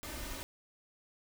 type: noise with comb filter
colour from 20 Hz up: pink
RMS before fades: -42 dBFS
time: 0.03-0.43 s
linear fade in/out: 0 ms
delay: 3.3 ms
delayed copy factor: +0.7
effects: none